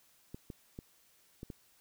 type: clicks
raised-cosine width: 3 ms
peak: -30 dBFS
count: 5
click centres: 0.345 / 0.502 / 0.789 / 1.431 / 1.502 s
effects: white hiss -67 dBFS RMS until 1.8 s